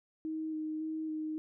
sine tone with vibrato, 313.3 Hz, D#4, 12 cents sharp, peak -34 dBFS, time 0.25-1.38 s, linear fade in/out 0 ms, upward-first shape square, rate 1.8 Hz, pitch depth 13 cents each way, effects none

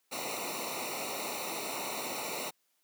pink noise with comb filter, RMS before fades -37 dBFS, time 0.11-2.51 s, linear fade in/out 20 ms, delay 0.61 ms, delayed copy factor -1, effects white hiss -75 dBFS RMS until 2.83 s + high-pass 200 Hz 12 dB/octave

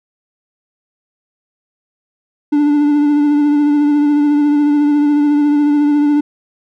triangle tone with vibrato, 293 Hz, D4, 4 cents flat, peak -7 dBFS, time 2.52-6.21 s, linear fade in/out 10 ms, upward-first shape triangle, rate 14 Hz, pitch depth 31 cents each way, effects none

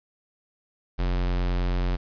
square tone, 44.68 Hz, F1, 40 cents sharp, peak -23 dBFS, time 0.98-1.97 s, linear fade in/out 20 ms, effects resampled to 11025 Hz + 9-bit

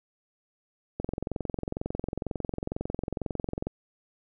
click train, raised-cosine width 2 ms, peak -17 dBFS, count 60, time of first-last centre 1-3.67 s, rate 22.1 Hz, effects none

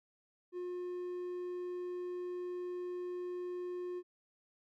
triangle tone, 357.9 Hz, F4, 42 cents sharp, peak -36 dBFS, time 0.52-4.03 s, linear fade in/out 50 ms, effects none

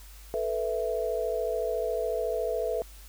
sine chord, A suspended second, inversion none, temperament equal, 440 / 493.9 / 659.3 Hz, A4 / B4 / E5, 0 / 0 / 0 cents, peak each -31 dBFS, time 0.34-2.82 s, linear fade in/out 0 ms, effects added 50 Hz sine -46 dBFS peak until 3.08 s + white hiss -53 dBFS RMS until 3.08 s

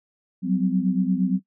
sine tone cluster, 183 / 191.6 / 256.6 Hz, F#3 / G3 / C4, -19 / -39 / -34 cents, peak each -22 / -23 / -25 dBFS, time 0.42-1.4 s, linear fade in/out 50 ms, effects noise-tail reverb RT60 0.1 s tail -18 dB re dry

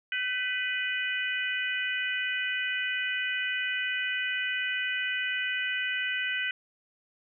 harmonic tone with a mistuned harmonic, 495.7 Hz, B4, 6 cents sharp, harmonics 3 / 4 / 5 / 6, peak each -32 / -33 / -34 / -35 dBFS, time 0.12-6.51 s, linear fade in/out 2 ms, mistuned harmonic 3, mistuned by +41 cents, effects none

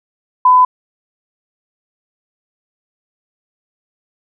sine tone, 1005 Hz, B5, 30 cents sharp, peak -5 dBFS, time 0.45-0.65 s, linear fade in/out 5 ms, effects none

